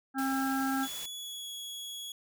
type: harmonic tone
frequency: 268.1 Hz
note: C4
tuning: 42 cents sharp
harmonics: 1 / 3 / 5 / 6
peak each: -30 / -35 / -37 / -38 dBFS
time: 0.14-0.88 s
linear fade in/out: 50 ms
type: noise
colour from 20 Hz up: white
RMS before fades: -43 dBFS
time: 0.18-1.06 s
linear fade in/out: 5 ms
type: tone with pitch glide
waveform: sawtooth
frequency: 3398 to 3347 Hz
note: G#7 to G#7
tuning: +39 to +13 cents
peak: -36 dBFS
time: 0.83-2.12 s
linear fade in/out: 2 ms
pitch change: -26 cents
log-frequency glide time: 1.12-1.5 s
effects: none